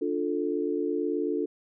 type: chord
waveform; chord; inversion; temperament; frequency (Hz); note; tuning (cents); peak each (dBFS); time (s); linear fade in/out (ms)
sine; D minor; none; just; 293.7 / 352.4 / 440.5; D4 / F4 / A4; 0 / +16 / +2; -30; 0.01-1.46; 10
effects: none

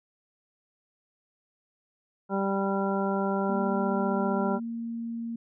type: harmonic tone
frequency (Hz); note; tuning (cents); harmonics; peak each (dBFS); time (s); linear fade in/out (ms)
196; G3; 0; 1 / 2 / 3 / 4 / 5 / 7; -28 / -31 / -33 / -34 / -35 / -36; 2.29-4.6; 50
type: tone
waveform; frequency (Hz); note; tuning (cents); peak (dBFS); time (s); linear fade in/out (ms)
sine; 231.3; A#3; -13; -31; 3.49-5.36; 5
effects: none

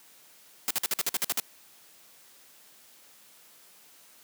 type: noise bursts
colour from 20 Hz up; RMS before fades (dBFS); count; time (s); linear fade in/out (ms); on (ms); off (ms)
white; -27; 10; 0.68-1.399; 0; 26; 51
effects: white hiss -56 dBFS RMS until 4.23 s + high-pass 150 Hz 12 dB/octave

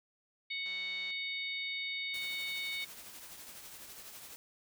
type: harmonic tone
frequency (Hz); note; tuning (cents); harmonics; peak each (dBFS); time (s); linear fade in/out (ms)
740; F#5; 0; 3 / 4 / 5 / 6; -38 / -50 / -40 / -48; 0.5-2.85; 10
type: click train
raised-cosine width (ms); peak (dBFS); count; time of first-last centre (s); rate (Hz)
0.2; -39; 86; 0.66-1.107; 190
type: noise with tremolo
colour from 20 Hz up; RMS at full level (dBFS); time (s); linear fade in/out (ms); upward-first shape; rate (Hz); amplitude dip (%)
white; -48; 2.14-4.36; 0; triangle; 12; 45
effects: none

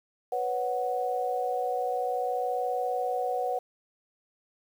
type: chord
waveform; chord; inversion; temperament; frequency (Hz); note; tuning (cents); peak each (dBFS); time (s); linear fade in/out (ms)
sine; B suspended second; none; equal; 493.9 / 554.4 / 740; B4 / C#5 / F#5; 0 / 0 / 0; -31 / -35 / -29; 0.32-3.59; 5
effects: 9-bit

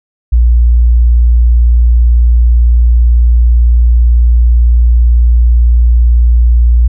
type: tone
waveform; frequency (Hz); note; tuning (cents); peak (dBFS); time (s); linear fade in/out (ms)
sine; 59; A#1; +22; -3; 0.32-6.88; 10
effects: none

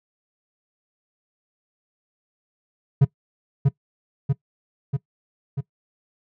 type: tone with echo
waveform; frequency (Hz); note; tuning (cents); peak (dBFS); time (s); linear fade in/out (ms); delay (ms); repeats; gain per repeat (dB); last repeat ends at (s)
triangle; 138.3; C#3; -4; -8; 3.01-3.05; 10; 640; 4; -3; 5.61
effects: noise-tail reverb RT60 0.1 s tail -20 dB re dry

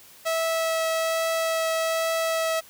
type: tone with vibrato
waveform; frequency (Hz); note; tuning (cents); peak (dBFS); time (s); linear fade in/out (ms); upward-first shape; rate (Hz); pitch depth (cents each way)
sawtooth; 651; E5; -22; -19; 0.25-2.61; 20; triangle; 1.2; 8
effects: white hiss -50 dBFS RMS until 2.69 s

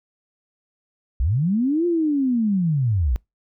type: linear two-way sweep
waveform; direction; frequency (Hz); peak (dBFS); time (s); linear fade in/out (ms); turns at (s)
sine; up then down; 52 to 353.5 to 52; -17; 1.2-3.16; 0; 1.86
effects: noise-tail reverb RT60 0.2 s tail -26 dB re dry

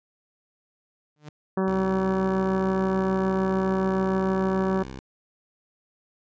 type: tone with exponential growth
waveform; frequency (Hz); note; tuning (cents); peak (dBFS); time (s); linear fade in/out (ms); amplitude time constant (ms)
sawtooth; 150; D3; +37; -32; 1.16-1.29; 2; 28
type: harmonic tone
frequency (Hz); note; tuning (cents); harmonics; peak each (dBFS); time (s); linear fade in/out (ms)
190; F#3; +46; 1 / 2 / 3 / 4 / 5 / 6 / 7 / 8 / 9; -24 / -26 / -32 / -36 / -35 / -36 / -42 / -43 / -43; 1.57-4.83; 5
type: tone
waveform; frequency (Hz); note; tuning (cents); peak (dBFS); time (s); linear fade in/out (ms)
10% pulse; 65.6; C2; +5; -28; 1.68-4.99; 0
effects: resampled to 16000 Hz

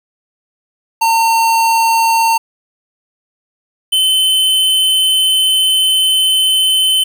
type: tone pair in turn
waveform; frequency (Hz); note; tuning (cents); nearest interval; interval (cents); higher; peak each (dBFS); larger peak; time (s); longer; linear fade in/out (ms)
square; 909 / 3057; A#5 / G7; -44 / -44; octave + major sixth; 2100; second; -10; neither; 1.01-2.38 / 3.92-7.04; second; 10
effects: 7-bit

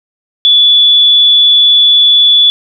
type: tone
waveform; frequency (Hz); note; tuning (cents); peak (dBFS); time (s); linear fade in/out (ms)
sine; 3442; A7; -39; -3; 0.45-2.5; 0
effects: none

